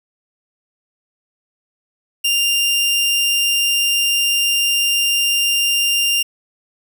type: tone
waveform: sawtooth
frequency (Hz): 2794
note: F7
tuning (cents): 0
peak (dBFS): -11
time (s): 2.24-6.23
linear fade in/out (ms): 10
effects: none